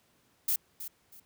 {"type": "noise with echo", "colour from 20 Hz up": "violet", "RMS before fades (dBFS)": -28, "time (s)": [0.48, 0.56], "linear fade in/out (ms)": 5, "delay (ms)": 320, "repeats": 2, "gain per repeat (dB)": -12, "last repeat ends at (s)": 1.2, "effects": ["pink hiss -68 dBFS RMS until 1.25 s", "high-pass 80 Hz 12 dB/octave"]}